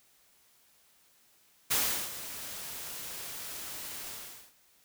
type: noise with ADSR envelope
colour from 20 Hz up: white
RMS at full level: -27 dBFS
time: 1.7-4.53 s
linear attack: 17 ms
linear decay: 380 ms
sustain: -14 dB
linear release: 450 ms
effects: white hiss -65 dBFS RMS until 4.84 s